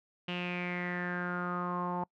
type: tone with low-pass filter sweep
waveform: sawtooth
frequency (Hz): 177.6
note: F3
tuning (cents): +29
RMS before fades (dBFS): -35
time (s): 0.28-2.04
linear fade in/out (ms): 5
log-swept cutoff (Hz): 2900 to 910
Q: 7.3
effects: noise-tail reverb RT60 0.1 s tail -26 dB re dry